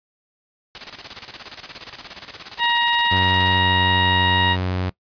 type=noise with tremolo; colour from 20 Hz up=white; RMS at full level=-31 dBFS; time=0.75-3.58 s; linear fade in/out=0 ms; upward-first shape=square; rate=17 Hz; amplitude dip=70%
type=harmonic tone; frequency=945 Hz; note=A#5; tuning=23 cents sharp; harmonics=1 / 2 / 3 / 4; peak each=-19 / -22 / -24 / -25 dBFS; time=2.58-4.57 s; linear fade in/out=50 ms
type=tone with pitch glide; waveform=sawtooth; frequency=92.8 to 91.84 Hz; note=F#2 to F#2; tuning=+6 to -12 cents; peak=-17 dBFS; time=3.11-4.9 s; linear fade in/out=10 ms; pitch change=-18 cents; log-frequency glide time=3.43-4.4 s
effects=noise-tail reverb RT60 0.1 s tail -20 dB re dry + resampled to 11025 Hz